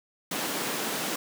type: high-pass noise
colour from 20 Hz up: pink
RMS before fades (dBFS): -31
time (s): 0.31-1.16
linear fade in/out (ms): 5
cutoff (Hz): 190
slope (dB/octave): 24
effects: none